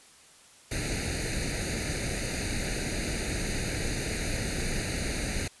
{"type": "noise with comb filter", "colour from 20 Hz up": "pink", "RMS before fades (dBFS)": -31, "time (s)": [0.71, 5.48], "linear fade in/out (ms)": 5, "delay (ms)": 0.46, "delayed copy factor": 0.9, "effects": ["white hiss -55 dBFS RMS until 5.6 s", "resampled to 24000 Hz"]}